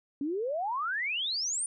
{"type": "exponential sweep", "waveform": "sine", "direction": "up", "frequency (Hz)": [270, 9530], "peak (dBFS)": -29, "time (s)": [0.21, 1.66], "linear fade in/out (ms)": 2, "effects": []}